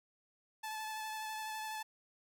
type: tone with vibrato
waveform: sawtooth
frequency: 869 Hz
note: A5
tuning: 22 cents flat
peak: -36 dBFS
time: 0.63-1.83 s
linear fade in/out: 10 ms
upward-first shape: sine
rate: 12 Hz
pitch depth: 17 cents each way
effects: none